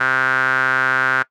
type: tone with band-pass filter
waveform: sawtooth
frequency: 130.81 Hz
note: C3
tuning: in tune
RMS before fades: -17 dBFS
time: 0-1.23 s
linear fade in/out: 10 ms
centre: 1500 Hz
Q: 8.5
effects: noise-tail reverb RT60 0.1 s tail -20 dB re dry